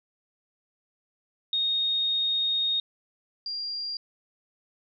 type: tone pair in turn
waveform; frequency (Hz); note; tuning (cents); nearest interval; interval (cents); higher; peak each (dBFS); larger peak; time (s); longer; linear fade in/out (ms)
sine; 3715 / 4777; A#7 / D8; -7 / +29; major third; 436; second; -23 / -30; first; 1.53-2.8 / 3.46-3.97; first; 2
effects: none